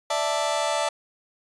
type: chord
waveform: sawtooth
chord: D suspended second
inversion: none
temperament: just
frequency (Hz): 587.3 / 660.7 / 881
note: D5 / E5 / A5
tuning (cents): 0 / +4 / +2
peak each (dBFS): -23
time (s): 0.1-0.89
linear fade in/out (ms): 5
effects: resampled to 22050 Hz